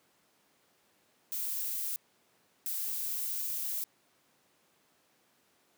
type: noise bursts at uneven times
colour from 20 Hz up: violet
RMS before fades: -35 dBFS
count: 2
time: 1.32-1.96 / 2.66-3.84 s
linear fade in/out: 0 ms
effects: pink hiss -69 dBFS RMS until 5.77 s + high-pass 200 Hz 12 dB/octave